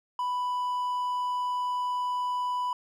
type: tone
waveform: triangle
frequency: 991 Hz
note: B5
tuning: 6 cents sharp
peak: -25 dBFS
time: 0.19-2.73 s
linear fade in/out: 2 ms
effects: none